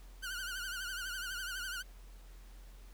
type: tone with vibrato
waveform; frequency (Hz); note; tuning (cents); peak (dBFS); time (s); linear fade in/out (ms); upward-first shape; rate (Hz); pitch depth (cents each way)
sawtooth; 1480; F#6; 0; -35; 0.22-1.83; 20; triangle; 12; 120
effects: added 43 Hz sine -50 dBFS peak until 2.93 s + pink hiss -63 dBFS RMS until 2.93 s